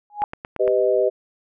sine tone with exponential growth, 830 Hz, G#5, 1 cent flat, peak -14 dBFS, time 0.1-0.24 s, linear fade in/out 1 ms, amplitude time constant 30 ms
click train, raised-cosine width 0.5 ms, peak -16 dBFS, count 5, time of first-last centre 0.22-0.678 s, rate 8.74 Hz
sine chord, G augmented, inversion none, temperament equal with one note detuned, 392 / 501.9 / 622.3 Hz, G4 / B4 / D#5, 0 / +28 / 0 cents, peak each -20 dBFS, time 0.59-1.1 s, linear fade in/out 20 ms
effects none

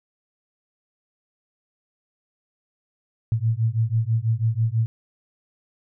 sine beating tone pair, 110 / 116.1 Hz, A2 / A#2, 0 / -7 cents, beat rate 6.1 Hz, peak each -22 dBFS, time 3.32-4.86 s, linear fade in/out 0 ms, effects none

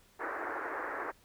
white band-pass noise, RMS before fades -38 dBFS, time 0.19-1.12 s, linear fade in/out 20 ms, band 300 to 1800 Hz, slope 48 dB/octave, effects pink hiss -64 dBFS RMS until 1.24 s

